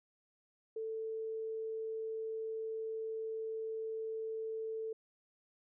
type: tone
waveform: sine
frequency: 443.4 Hz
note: A4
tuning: 13 cents sharp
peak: -37 dBFS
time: 0.76-4.93 s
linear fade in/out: 5 ms
effects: none